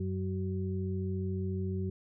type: harmonic tone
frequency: 94.2 Hz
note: F#2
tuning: 32 cents sharp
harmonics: 1 / 2 / 4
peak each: -33 / -36 / -39 dBFS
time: 0-1.9 s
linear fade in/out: 5 ms
effects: none